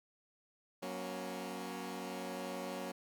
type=chord; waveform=15% pulse; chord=F# major; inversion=none; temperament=equal with one note detuned; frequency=185 / 236.6 / 277.2 Hz; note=F#3 / A#3 / C#4; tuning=0 / +26 / 0 cents; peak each=-38 / -39 / -39 dBFS; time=0.82-2.92 s; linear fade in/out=10 ms; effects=none